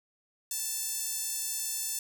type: tone with high-pass filter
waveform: sawtooth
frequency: 883 Hz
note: A5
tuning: 6 cents sharp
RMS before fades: -34 dBFS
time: 0.51-1.99 s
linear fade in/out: 2 ms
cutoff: 7500 Hz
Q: 1.4
effects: none